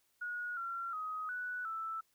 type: tone with pitch steps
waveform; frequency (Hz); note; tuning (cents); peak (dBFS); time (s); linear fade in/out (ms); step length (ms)
sine; 1450 / 1368 / 1259 / 1480 / 1321; F#6 / F6 / D#6 / F#6 / E6; -35 / -36 / +20 / 0 / +3; -37; 0.21-2.01; 10; 360
effects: white hiss -75 dBFS RMS until 2.14 s